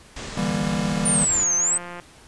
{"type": "low-pass noise", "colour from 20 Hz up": "pink", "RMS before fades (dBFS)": -34, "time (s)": [0.16, 1.44], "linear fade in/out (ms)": 5, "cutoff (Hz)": 8300, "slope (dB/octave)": 48}
{"type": "chord", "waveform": "square", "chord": "E half-diminished seventh", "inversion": "third", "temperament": "just", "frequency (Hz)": [148.33, 164.81, 197.78, 237.3], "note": ["D3", "E3", "G3", "Bb3"], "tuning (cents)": [18, 0, 16, 31], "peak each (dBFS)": [-32, -28, -26, -29], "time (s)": [0.37, 1.25], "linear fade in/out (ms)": 5}
{"type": "exponential two-way sweep", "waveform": "sine", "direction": "down then up", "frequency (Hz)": [9397, 6120, 8370], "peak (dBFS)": -18, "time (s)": [1.05, 1.78], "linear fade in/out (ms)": 10, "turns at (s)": 1.56}
{"type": "click train", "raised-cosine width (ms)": 0.5, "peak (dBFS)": -21, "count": 125, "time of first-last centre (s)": [1.29, 1.999], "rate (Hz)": 175}
{"effects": ["pink hiss -49 dBFS RMS until 2.27 s", "resampled to 24000 Hz"]}